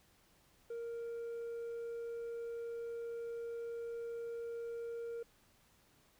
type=tone with hard clipping; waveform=triangle; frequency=466.2 Hz; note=A#4; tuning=in tune; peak=-39 dBFS; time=0.7-5.23 s; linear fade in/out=5 ms; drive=1 dB; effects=pink hiss -69 dBFS RMS until 6.19 s